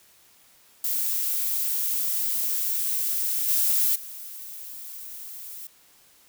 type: noise with level steps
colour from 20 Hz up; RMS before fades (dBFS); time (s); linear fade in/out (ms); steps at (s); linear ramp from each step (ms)
violet; -26 / -22 / -39; 0.84-5.67; 2; 3.48 / 3.95; 10
effects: white hiss -57 dBFS RMS until 6.28 s